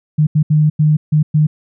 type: tone bursts at uneven times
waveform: sine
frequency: 152.4 Hz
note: D#3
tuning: 36 cents flat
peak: -8 dBFS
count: 6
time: 0.18-0.27 / 0.35-0.43 / 0.5-0.7 / 0.79-0.97 / 1.12-1.23 / 1.34-1.47 s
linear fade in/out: 10 ms
effects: none